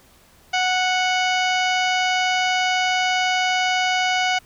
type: harmonic tone with a mistuned harmonic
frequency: 738 Hz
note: F#5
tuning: 5 cents flat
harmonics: 1 / 2 / 3 / 4 / 5 / 6 / 7 / 8 / 9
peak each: -21 / -25 / -24 / -26 / -35 / -36 / -34 / -37 / -37 dBFS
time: 0.53-4.39 s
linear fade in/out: 10 ms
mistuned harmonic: 7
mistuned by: -86 cents
effects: pink hiss -53 dBFS RMS until 4.45 s